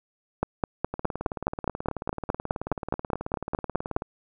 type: two click trains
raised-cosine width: 1 ms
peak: -17 / -9 dBFS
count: 58 / 18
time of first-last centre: 0.94-4.021 / 0.43-3.964 s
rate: 18.5 / 4.81 Hz
effects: none